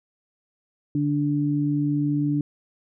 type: tone pair together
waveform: sine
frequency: 146.23 / 291.8 Hz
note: D3 / D4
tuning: -7 / -11 cents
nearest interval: octave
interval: 1196 cents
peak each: -24 / -22 dBFS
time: 0.95-2.41 s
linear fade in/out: 2 ms
effects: none